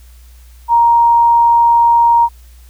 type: tone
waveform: sine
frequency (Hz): 937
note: A#5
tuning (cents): +9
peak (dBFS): -6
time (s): 0.68-2.29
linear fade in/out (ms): 50
effects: added 60 Hz sine -37 dBFS peak until 2.69 s + white hiss -50 dBFS RMS until 2.69 s